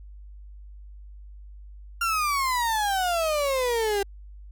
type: exponential sweep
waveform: 35% pulse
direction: down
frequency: 1397 to 392 Hz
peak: -21 dBFS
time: 2.01-4.03 s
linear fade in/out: 5 ms
effects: added 50 Hz sine -41 dBFS peak until 4.51 s